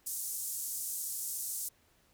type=band-pass noise; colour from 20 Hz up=pink; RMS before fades=-38 dBFS; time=0.06-1.69 s; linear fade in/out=10 ms; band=7200 to 15000 Hz; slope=24 dB/octave; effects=pink hiss -68 dBFS RMS until 2.13 s